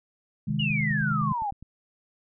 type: chord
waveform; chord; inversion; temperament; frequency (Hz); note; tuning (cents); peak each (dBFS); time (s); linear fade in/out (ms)
sine; Ab major; first; equal; 130.81 / 155.56 / 207.7; C3 / Eb3 / Ab3; 0 / 0 / 0; -30 / -28 / -29; 0.47-1.33; 10
type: click train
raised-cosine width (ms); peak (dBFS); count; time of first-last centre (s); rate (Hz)
5; -31; 12; 0.5-1.626; 9.77
type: exponential sweep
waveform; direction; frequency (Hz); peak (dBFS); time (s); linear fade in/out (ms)
sine; down; 2960 to 777; -26; 0.59-1.51; 10
effects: none